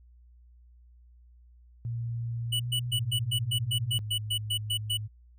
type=tone with pitch glide; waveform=sine; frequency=117 to 121.76 Hz; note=A#2 to B2; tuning=+7 to -24 cents; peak=-30 dBFS; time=1.85-3.99 s; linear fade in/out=0 ms; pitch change=+69 cents; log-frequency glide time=2.53-2.7 s
type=tone bursts; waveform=square; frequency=2955 Hz; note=F#7; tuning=3 cents flat; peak=-27 dBFS; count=13; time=2.52-4.974 s; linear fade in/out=10 ms; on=78 ms; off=120 ms
type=tone; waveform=sine; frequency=106.9 Hz; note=A2; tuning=49 cents flat; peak=-33 dBFS; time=2.9-5.08 s; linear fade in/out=20 ms
effects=added 60 Hz sine -53 dBFS peak until 5.38 s